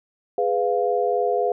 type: chord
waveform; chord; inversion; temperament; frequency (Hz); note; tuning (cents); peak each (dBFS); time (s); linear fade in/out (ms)
sine; F diminished; first; equal with one note detuned; 415.3 / 499 / 698.5; Ab4 / Cb5 / F5; 0 / +18 / 0; -23; 0.38-1.52; 2
effects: none